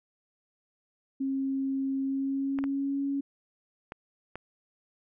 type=tone with pitch glide; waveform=sine; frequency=270 to 278.2 Hz; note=C#4 to C#4; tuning=-45 to +6 cents; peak=-27 dBFS; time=1.2-3.21 s; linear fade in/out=10 ms; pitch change=+51 cents; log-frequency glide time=2.03-3.02 s
type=clicks; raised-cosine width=0.5 ms; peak=-23 dBFS; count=4; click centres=2.588 / 2.64 / 3.921 / 4.356 s
effects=none